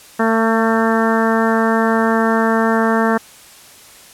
harmonic tone, 224.8 Hz, A3, 37 cents sharp, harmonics 1 / 2 / 3 / 4 / 5 / 6 / 7 / 8, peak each -16 / -19 / -21 / -22 / -23 / -24 / -24 / -25 dBFS, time 0.19-3.18 s, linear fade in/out 10 ms, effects white hiss -42 dBFS RMS until 4.13 s + low-pass 12000 Hz 12 dB/octave

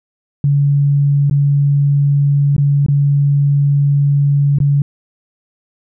sine tone with dropouts, 142.2 Hz, C#3, 45 cents sharp, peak -9 dBFS, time 0.44-4.82 s, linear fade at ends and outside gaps 2 ms, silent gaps 1.298-1.31 / 2.565-2.58 / 2.863-2.884 / 4.586-4.602 s, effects none

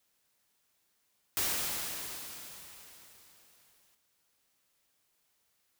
white noise with exponential decay, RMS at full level -30 dBFS, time 1.37-3.95 s, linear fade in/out 0 ms, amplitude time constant 560 ms, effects white hiss -75 dBFS RMS until 5.79 s

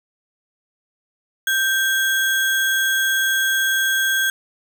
sine tone with sample-and-hold, 1571 Hz, G6, 3 cents sharp, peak -16 dBFS, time 1.47-4.3 s, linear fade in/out 2 ms, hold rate 4900 Hz, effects none

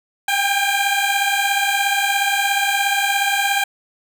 15% pulse beating tone pair, 790 / 807 Hz, G5 / G#5, +13 / -50 cents, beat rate 17 Hz, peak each -13 dBFS, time 0.28-3.64 s, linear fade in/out 5 ms, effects none

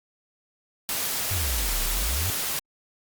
white noise, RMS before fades -28 dBFS, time 0.89-2.59 s, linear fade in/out 0 ms
sine exponential two-way sweep, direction down then up, 100 to 31 to 100 Hz, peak -26 dBFS, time 1.31-2.3 s, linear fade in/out 0 ms, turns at 1.84 s
effects Opus 48 kbps

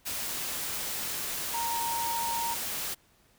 sine tone in noise, 929 Hz, A#5, 6 cents flat, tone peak -30 dBFS, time 1.53-2.55 s, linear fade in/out 20 ms, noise white, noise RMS -34 dBFS, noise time 0.05-2.95 s, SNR +1 dB, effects pink hiss -64 dBFS RMS until 3.38 s

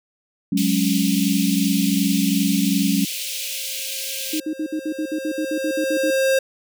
sine chord, F# suspended second, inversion none, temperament equal, 185 / 207.7 / 277.2 Hz, F#3 / G#3 / C#4, 0 / 0 / 0 cents, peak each -21 dBFS, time 0.52-3.05 s, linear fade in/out 5 ms
pink high-pass noise, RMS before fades -28 dBFS, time 0.57-4.4 s, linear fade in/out 5 ms, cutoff 2400 Hz, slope 48 dB/octave
square tone with exponential growth, 533 Hz, C5, 32 cents sharp, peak -15 dBFS, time 3.07-6.39 s, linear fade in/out 5 ms, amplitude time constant 720 ms
sine tone bursts, 311.1 Hz, D#4, in tune, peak -21 dBFS, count 14, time 4.33-6.105 s, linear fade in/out 5 ms, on 72 ms, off 59 ms
effects none

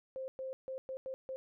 sine tone bursts at uneven times, 526 Hz, C5, 9 cents sharp, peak -38 dBFS, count 6, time 0.16-0.28 / 0.39-0.53 / 0.68-0.78 / 0.89-0.97 / 1.06-1.14 / 1.29-1.36 s, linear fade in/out 0 ms, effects none

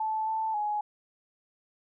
sine tone with pitch steps, 873 / 882 / 838 Hz, A5 / A5 / G#5, -14 / +4 / +15 cents, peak -27 dBFS, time 0-0.81 s, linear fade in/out 5 ms, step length 270 ms, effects none

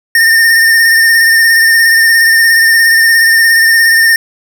square tone with vibrato, 1820 Hz, A#6, 42 cents flat, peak -5 dBFS, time 0.15-4.16 s, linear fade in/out 2 ms, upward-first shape sine, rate 17 Hz, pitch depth 29 cents each way, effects none

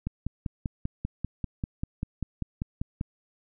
click train, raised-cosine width 5 ms, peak -17 dBFS, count 16, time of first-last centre 0.07-3.011 s, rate 5.1 Hz, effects none

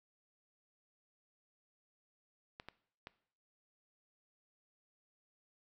clicks, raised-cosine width 0.3 ms, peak -30 dBFS, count 3, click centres 2.599 / 2.686 / 3.071 s, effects noise-tail reverb RT60 0.6 s tail -19 dB re dry

